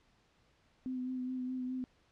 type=tone with vibrato; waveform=sine; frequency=254.9 Hz; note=C4; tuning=45 cents flat; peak=-35 dBFS; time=0.86-1.84 s; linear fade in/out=0 ms; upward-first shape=sine; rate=4.8 Hz; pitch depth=22 cents each way; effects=pink hiss -70 dBFS RMS until 2.11 s + low-pass 5000 Hz 12 dB/octave